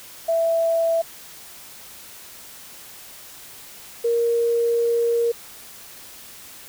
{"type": "tone pair in turn", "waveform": "sine", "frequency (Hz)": [662, 468.1], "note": ["E5", "A#4"], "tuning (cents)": [7, 7], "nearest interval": "tritone", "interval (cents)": 600, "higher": "first", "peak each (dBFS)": -17, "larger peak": "neither", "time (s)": [[0.28, 1.02], [4.04, 5.32]], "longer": "second", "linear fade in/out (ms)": 10, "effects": ["white hiss -42 dBFS RMS until 6.68 s"]}